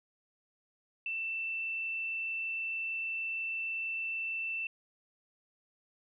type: tone with frequency modulation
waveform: sine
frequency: 2669 Hz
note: E7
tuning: 21 cents sharp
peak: -33 dBFS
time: 1.06-4.67 s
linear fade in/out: 2 ms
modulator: 26.4 Hz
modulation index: 0.56
effects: none